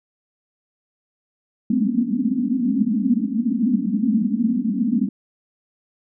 pink band-pass noise, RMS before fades -20 dBFS, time 1.7-5.09 s, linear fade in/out 5 ms, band 200 to 270 Hz, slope 96 dB/octave, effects none

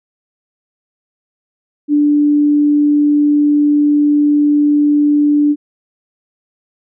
sine tone, 293.7 Hz, D4, in tune, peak -8 dBFS, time 1.88-5.56 s, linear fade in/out 50 ms, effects none

